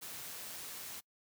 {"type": "noise with amplitude modulation", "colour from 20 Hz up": "white", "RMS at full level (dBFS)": -44, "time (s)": [0.01, 1.01], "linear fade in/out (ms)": 20, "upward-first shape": "sine", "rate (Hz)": 176, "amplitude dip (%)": 35, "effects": ["noise-tail reverb RT60 0.1 s tail -25 dB re dry", "high-pass 80 Hz 12 dB/octave"]}